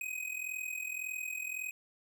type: tone with amplitude modulation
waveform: square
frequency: 2514 Hz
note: D#7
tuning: 17 cents sharp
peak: -34 dBFS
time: 0.01-1.71 s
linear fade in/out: 2 ms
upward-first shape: sine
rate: 41.8 Hz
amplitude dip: 75%
effects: none